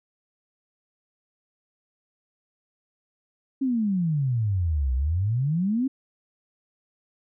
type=exponential two-way sweep; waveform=sine; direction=down then up; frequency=275.9 to 61.8 to 275.9 Hz; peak=-21 dBFS; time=3.61-5.88 s; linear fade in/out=10 ms; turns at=4.94 s; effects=none

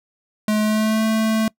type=tone with pitch glide; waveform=square; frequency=213.3 to 220.3 Hz; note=G#3 to A3; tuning=+46 to +2 cents; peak=-17 dBFS; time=0.48-1.48 s; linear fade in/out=2 ms; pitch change=+56 cents; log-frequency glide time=0.61-1.04 s; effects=noise-tail reverb RT60 0.1 s tail -24 dB re dry

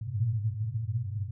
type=band-pass noise; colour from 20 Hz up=white; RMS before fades=-31 dBFS; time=0.01-1.31 s; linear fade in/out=5 ms; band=100 to 120 Hz; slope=96 dB/octave; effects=none

